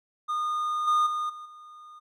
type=tone with level steps; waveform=triangle; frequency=1223 Hz; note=D#6; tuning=30 cents flat; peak=-24 / -18 / -25 / -37 / -43 dBFS; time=0.28-2 s; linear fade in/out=20 ms; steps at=0.87 / 1.06 / 1.29 / 1.45 s; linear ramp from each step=10 ms; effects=none